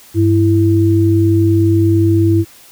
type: tone pair together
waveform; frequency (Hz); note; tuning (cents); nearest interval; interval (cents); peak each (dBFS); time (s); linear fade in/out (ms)
sine; 100 / 331.4; G2 / E4; +35 / +9; octave + major sixth; 2074; -11; 0.14-2.45; 50
effects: white hiss -42 dBFS RMS until 2.71 s

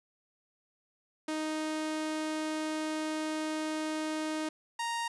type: tone pair in turn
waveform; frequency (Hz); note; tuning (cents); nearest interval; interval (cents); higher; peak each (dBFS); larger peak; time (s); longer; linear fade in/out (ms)
sawtooth; 311.1 / 932.2; D#4 / A#5; 0 / 0; octave + perfect fifth; 1900; second; -28 / -28; neither; 1.28-4.49 / 4.79-5.08; first; 5
effects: resampled to 24000 Hz

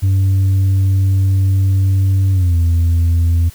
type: tone with pitch glide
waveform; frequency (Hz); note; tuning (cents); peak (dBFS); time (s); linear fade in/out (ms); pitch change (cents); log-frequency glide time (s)
sine; 96.2 to 84.23; G2 to E2; -32 to +38; -7; 0.02-3.5; 20; -230; 2.32-2.56
effects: tanh soft clip ceiling -9 dBFS + white hiss -42 dBFS RMS until 3.54 s

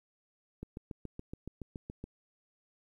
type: click train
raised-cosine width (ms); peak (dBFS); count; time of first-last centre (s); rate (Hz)
3; -28; 11; 0.63-2.04; 7.09
effects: 11-bit

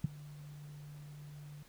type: tone with ADSR envelope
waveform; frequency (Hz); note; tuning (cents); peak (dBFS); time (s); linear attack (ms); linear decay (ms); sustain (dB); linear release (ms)
sine; 147.3; D3; +6; -24; 0.04-1.63; 5; 15; -23; 5
effects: pink hiss -62 dBFS RMS until 1.68 s

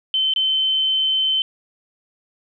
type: tone with dropouts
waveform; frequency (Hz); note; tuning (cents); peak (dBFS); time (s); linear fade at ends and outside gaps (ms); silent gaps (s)
sine; 3076; G7; -33; -16; 0.14-1.42; 1; 0.337-0.361
effects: none

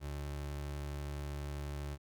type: tone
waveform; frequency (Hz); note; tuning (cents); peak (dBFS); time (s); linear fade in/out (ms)
30% pulse; 72.1; D2; -31; -36; 0-1.98; 50
effects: none

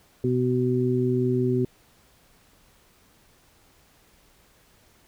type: harmonic tone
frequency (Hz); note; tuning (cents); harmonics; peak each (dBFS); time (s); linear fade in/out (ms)
125.4; B2; +27; 1 / 2 / 3; -25 / -25 / -24; 0.24-1.65; 2
effects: pink hiss -59 dBFS RMS until 5.07 s

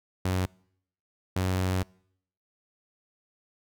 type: tone pair in turn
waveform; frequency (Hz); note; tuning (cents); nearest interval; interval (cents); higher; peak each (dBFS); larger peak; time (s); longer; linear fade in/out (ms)
sawtooth; 92.5 / 92.85; F#2 / F#2; 0 / +7; unison; 7; second; -21; neither; 0.25-0.46 / 1.36-1.83; second; 5
effects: noise-tail reverb RT60 0.7 s tail -26 dB re dry

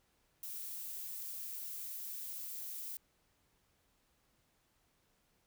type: noise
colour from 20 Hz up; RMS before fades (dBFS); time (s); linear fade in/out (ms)
violet; -44; 0.43-2.97; 2
effects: pink hiss -75 dBFS RMS until 5.46 s

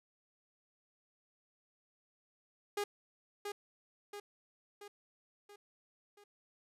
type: tone with echo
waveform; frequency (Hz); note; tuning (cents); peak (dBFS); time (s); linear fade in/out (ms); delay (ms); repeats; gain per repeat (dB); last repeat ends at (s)
sawtooth; 409.2; G#4; -26; -30; 2.77-2.84; 5; 680; 5; -5; 6.24
effects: resampled to 32000 Hz

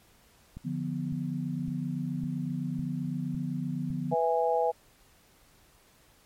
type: click train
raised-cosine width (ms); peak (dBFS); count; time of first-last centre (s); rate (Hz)
5; -28; 7; 0.57-3.903; 1.8
type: chord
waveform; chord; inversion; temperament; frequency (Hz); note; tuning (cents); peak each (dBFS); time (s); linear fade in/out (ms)
sine; B diminished; first; equal; 146.83 / 174.61 / 246.9; D3 / F3 / B3; 0 / 0 / 0; -34; 0.64-4.15; 20
type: harmonic tone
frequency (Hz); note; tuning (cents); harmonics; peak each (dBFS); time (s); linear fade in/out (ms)
164.81; E3; 0; 3 / 4 / 5; -27 / -29 / -28; 4.11-4.72; 20
effects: pink hiss -61 dBFS RMS until 6.25 s + MP3 64 kbps

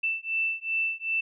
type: beating tone pair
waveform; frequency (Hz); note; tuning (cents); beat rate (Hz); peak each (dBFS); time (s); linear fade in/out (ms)
sine; 2660 / 2662.6; E7 / E7; +15 / +17; 2.6; -29; 0.03-1.21; 10
effects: none

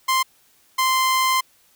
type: tone pair in turn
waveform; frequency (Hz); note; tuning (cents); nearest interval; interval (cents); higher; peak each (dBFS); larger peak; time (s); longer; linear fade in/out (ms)
sawtooth; 1046.5 / 1041.5; C6 / C6; 0 / -8; unison; 8; first; -13; neither; 0.08-0.23 / 0.78-1.41; second; 10
effects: white hiss -58 dBFS RMS until 1.75 s

